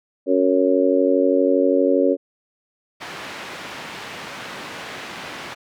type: harmonic tone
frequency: 92.5 Hz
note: F#2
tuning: in tune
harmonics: 3 / 4 / 5 / 6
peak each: -19 / -21 / -20 / -19 dBFS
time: 0.26-2.17 s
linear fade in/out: 50 ms
type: band-pass noise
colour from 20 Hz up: white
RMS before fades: -34 dBFS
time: 3-5.55 s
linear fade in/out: 20 ms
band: 120 to 2500 Hz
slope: 12 dB/octave
effects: none